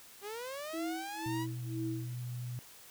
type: linear sweep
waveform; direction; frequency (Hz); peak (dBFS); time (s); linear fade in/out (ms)
sawtooth; up; 389.8 to 987.8; -36; 0.21-1.47; 50
type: tone with tremolo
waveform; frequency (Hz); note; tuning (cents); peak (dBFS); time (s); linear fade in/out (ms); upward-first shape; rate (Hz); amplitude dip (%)
sine; 325.1; E4; -24; -34; 0.73-2.14; 10; sine; 2; 95
type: tone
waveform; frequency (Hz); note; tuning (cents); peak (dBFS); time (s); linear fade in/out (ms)
sine; 122.4; B2; -15; -37; 1.26-2.59; 0
effects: white hiss -55 dBFS RMS until 2.9 s